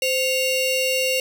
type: ring-modulated tone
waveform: 40% pulse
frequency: 1648 Hz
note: G#6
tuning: 14 cents flat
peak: -15 dBFS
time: 0.02-1.2 s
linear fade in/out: 2 ms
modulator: 1130 Hz
effects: none